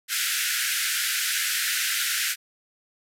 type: band-pass noise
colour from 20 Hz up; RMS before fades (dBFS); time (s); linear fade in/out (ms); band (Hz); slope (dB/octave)
pink; -26; 0.08-2.36; 50; 1400 to 15000; 96
effects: none